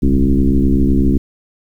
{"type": "tone with frequency modulation", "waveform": "sine", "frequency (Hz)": 129.9, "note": "C3", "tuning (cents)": -12, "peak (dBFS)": -9, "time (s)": [0.02, 1.18], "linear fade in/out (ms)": 10, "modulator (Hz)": 67.9, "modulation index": 2.8, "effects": ["8-bit"]}